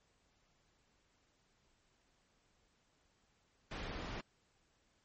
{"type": "low-pass noise", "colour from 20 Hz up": "pink", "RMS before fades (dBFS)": -44, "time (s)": [3.71, 4.21], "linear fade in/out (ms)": 5, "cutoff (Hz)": 3600, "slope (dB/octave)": 12, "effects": ["pink hiss -75 dBFS RMS until 5.04 s", "MP3 32 kbps"]}